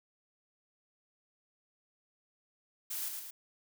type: noise with echo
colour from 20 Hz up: blue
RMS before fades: -38 dBFS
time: 2.9-3.09 s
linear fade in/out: 10 ms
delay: 110 ms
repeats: 2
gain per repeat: -4 dB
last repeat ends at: 3.31 s
effects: none